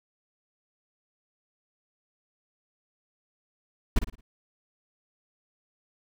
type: noise with echo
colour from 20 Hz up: brown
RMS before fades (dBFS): -18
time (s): 3.96-3.99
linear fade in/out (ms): 5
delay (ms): 55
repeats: 4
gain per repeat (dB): -9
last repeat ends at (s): 4.21
effects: none